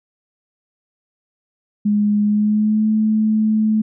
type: tone with pitch glide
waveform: sine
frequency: 207.7 to 216.6 Hz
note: G#3 to A3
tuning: 0 to -27 cents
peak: -13 dBFS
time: 1.85-3.82 s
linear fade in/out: 10 ms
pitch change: +73 cents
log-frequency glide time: 2.23-2.88 s
effects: none